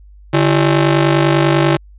sawtooth ring-modulated tone, 240.7 Hz, B3, 44 cents flat, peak -3 dBFS, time 0.33-1.77 s, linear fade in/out 10 ms, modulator 95.3 Hz, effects added 50 Hz sine -38 dBFS peak until 1.98 s + resampled to 8000 Hz

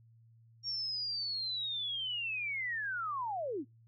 sine linear sweep, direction down, 5588 to 233.1 Hz, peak -34 dBFS, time 0.63-3.65 s, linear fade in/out 50 ms, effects noise-tail reverb RT60 0.2 s tail -24 dB re dry + added 114 Hz sine -59 dBFS peak until 3.87 s

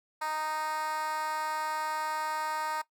10% pulse tone with high-pass filter, 310 Hz, D#4, 6 cents flat, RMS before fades -33 dBFS, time 0.21-2.82 s, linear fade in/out 10 ms, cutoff 910 Hz, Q 3.2, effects noise-tail reverb RT60 0.1 s tail -18 dB re dry

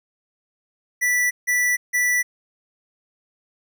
square tone bursts, 1967 Hz, B6, 7 cents flat, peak -18 dBFS, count 3, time 1.01-2.23 s, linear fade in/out 20 ms, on 300 ms, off 160 ms, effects none

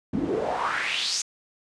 pink noise with band-pass filter sweep, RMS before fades -27 dBFS, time 0.13-1.22 s, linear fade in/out 5 ms, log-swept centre 210 to 6700 Hz, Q 4, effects resampled to 22050 Hz

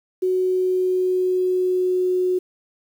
sine tone with pitch glide, 370 to 365.8 Hz, F#4 to F#4, 0 to -20 cents, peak -17 dBFS, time 0.22-2.39 s, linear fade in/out 10 ms, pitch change -20 cents, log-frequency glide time 0.38-2.14 s, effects 8-bit

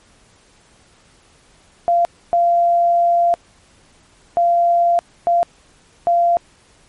sine tone bursts at uneven times, 690 Hz, F5, 21 cents flat, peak -11 dBFS, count 5, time 1.88-2.05 / 2.33-3.34 / 4.37-4.99 / 5.27-5.43 / 6.07-6.37 s, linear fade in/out 0 ms, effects pink hiss -52 dBFS RMS until 6.88 s + MP3 48 kbps

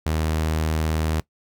sawtooth tone, 78.8 Hz, D#2, 23 cents sharp, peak -17 dBFS, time 0.06-1.2 s, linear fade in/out 0 ms, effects noise-tail reverb RT60 0.1 s tail -20 dB re dry

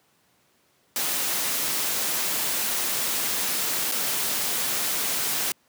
white noise with dropouts, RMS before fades -26 dBFS, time 0.96-5.52 s, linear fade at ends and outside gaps 1 ms, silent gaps 3.915-3.92 s, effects pink hiss -64 dBFS RMS until 5.68 s + high-pass 150 Hz 12 dB/octave

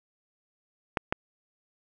clicks, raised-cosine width 0.5 ms, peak -10 dBFS, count 2, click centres 0.972 / 1.125 s, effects none

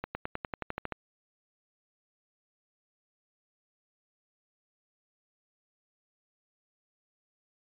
accelerating click train, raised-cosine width 0.5 ms, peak -18 dBFS, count 11, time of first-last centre 0.04-0.923 s, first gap 110 ms, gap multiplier 0.95, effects resampled to 8000 Hz

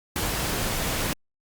pink noise, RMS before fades -27 dBFS, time 0.16-1.13 s, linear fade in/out 0 ms, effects Opus 48 kbps

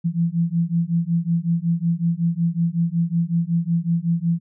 sine beating tone pair, 166.1 / 171.5 Hz, E3 / F3, +13 / -31 cents, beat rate 5.4 Hz, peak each -21 dBFS, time 0.04-4.4 s, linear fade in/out 20 ms, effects none

